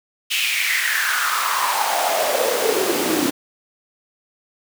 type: noise with high-pass filter sweep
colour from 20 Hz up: pink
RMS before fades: -20 dBFS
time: 0.3-3.31 s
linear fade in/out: 20 ms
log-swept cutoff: 2800 to 270 Hz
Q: 5.1
effects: none